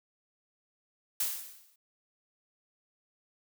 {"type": "noise with exponential decay", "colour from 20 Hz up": "blue", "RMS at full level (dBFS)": -28, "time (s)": [1.2, 1.76], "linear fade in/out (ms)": 5, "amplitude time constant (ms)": 120, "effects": []}